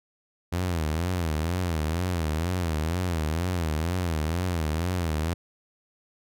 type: tone with vibrato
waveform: sawtooth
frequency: 83.7 Hz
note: E2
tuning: 27 cents sharp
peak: -21 dBFS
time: 0.52-5.34 s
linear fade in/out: 10 ms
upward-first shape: sine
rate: 2.1 Hz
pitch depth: 160 cents each way
effects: none